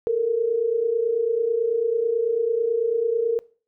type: tone pair together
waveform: sine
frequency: 437.1 / 466.2 Hz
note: A4 / A#4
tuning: -11 / 0 cents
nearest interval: minor second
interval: 111 cents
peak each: -25 / -20 dBFS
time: 0.07-3.39 s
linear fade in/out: 0 ms
effects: noise-tail reverb RT60 0.4 s tail -22 dB re dry